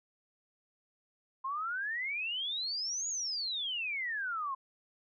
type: exponential two-way sweep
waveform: sine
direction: up then down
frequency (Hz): 1040 to 6870 to 1040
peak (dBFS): -33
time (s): 1.44-4.55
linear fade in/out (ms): 10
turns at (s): 3.08
effects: none